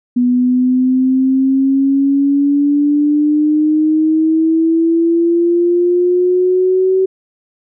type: exponential sweep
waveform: sine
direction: up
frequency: 245.2 to 379.9 Hz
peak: -9 dBFS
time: 0.16-7.06 s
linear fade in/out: 10 ms
effects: none